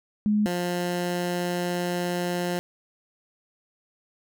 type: tone pair in turn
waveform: sine / 15% pulse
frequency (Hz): 210 / 176.59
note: G#3 / F3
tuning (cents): +19 / +19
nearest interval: minor third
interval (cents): 300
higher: first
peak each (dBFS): -19 / -19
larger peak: neither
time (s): 0.26-0.46 / 0.46-2.59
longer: second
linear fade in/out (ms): 0
effects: none